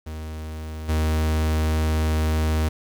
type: tone with level steps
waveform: 45% pulse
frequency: 78.3 Hz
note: D#2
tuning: 11 cents sharp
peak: -31 / -19 dBFS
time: 0.06-2.69 s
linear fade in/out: 10 ms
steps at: 0.88 s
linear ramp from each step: 20 ms
effects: 8-bit